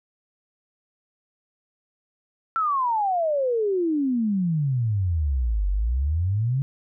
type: exponential two-way sweep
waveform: sine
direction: down then up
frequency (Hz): 1359 to 46.25 to 141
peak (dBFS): -20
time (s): 2.56-6.62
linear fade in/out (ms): 0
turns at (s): 5.69
effects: none